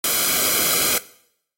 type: noise with comb filter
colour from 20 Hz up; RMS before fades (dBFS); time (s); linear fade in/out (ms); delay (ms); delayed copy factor
white; -19; 0.04-0.98; 2; 1.1; -0.75
effects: noise-tail reverb RT60 0.7 s tail -19 dB re dry + AAC 48 kbps